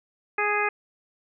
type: harmonic tone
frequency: 415.3 Hz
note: G#4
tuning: in tune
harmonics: 1 / 2 / 3 / 4 / 5 / 6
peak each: -29 / -29 / -29 / -29 / -29 / -29 dBFS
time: 0.38-0.69 s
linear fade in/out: 5 ms
effects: none